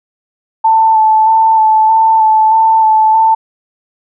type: tone with vibrato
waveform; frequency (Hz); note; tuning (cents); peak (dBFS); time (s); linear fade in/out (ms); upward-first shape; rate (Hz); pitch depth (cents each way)
sine; 881; A5; +2; -5; 0.64-3.35; 10; square; 1.6; 16
effects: none